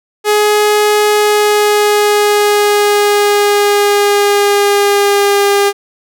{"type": "tone with pitch glide", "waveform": "sawtooth", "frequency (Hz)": [419.4, 403], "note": ["G#4", "G4"], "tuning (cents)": [17, 48], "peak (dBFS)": -4, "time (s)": [0.24, 5.73], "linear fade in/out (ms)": 50, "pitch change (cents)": -69, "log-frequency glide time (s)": [1.12, 5.45], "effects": []}